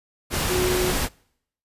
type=tone in noise; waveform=sine; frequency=364.3 Hz; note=F#4; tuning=27 cents flat; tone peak=-22 dBFS; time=0.48-0.94 s; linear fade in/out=50 ms; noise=pink; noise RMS=-24 dBFS; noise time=0.3-1.09 s; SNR=-1 dB; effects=noise-tail reverb RT60 0.7 s tail -26 dB re dry + resampled to 32000 Hz